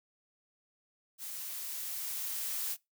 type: noise with level ramp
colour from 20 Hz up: blue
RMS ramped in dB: -42 to -35 dBFS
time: 1.18-2.77 s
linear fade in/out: 50 ms
effects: noise-tail reverb RT60 0.2 s tail -22 dB re dry